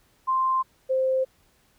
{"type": "tone pair in turn", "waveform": "sine", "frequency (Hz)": [1046.5, 523.2], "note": ["C6", "C5"], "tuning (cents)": [0, 0], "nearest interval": "octave", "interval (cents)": 1200, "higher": "first", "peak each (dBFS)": -20, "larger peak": "neither", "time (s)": [[0.27, 0.63], [0.89, 1.25]], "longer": "neither", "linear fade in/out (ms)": 20, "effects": ["pink hiss -63 dBFS RMS until 1.78 s"]}